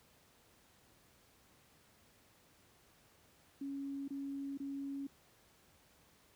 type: tone bursts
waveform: sine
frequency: 277.2 Hz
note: C#4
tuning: in tune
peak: -39 dBFS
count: 3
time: 3.61-5.07 s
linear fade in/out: 5 ms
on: 470 ms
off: 25 ms
effects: pink hiss -67 dBFS RMS until 6.35 s + high-pass 60 Hz 12 dB/octave